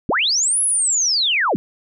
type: linear two-way sweep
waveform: sine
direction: up then down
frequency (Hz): 130 to 10850 to 130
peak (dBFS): -15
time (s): 0.09-1.56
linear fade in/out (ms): 0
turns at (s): 0.62
effects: none